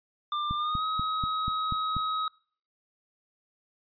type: tone with pitch glide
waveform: square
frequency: 1192 to 1270.2 Hz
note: D6 to D#6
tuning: +25 to +35 cents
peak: -28 dBFS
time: 0.32-2.28 s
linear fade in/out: 2 ms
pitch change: +110 cents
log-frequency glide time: 0.56-0.84 s
type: click train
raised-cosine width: 5 ms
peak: -21 dBFS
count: 7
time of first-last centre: 0.51-1.966 s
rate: 4.12 Hz
effects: noise-tail reverb RT60 0.5 s tail -24 dB re dry + resampled to 11025 Hz